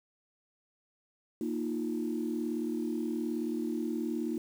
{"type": "chord", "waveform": "sine", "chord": "Bb suspended fourth", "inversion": "none", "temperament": "just", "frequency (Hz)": [233.1, 310.8, 349.6], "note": ["Bb3", "Eb4", "F4"], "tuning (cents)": [0, -2, 2], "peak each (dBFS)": [-34, -34, -36], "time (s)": [1.41, 4.38], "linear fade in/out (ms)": 2, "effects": ["tanh soft clip ceiling -22 dBFS", "9-bit"]}